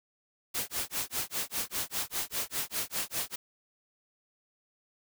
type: noise with tremolo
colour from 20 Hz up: white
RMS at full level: -31 dBFS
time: 0.54-3.36 s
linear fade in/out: 10 ms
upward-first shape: sine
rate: 5 Hz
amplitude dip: 100%
effects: none